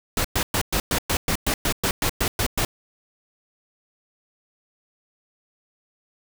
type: noise bursts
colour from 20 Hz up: pink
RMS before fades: -22 dBFS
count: 14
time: 0.17-2.65 s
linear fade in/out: 2 ms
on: 75 ms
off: 110 ms
effects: none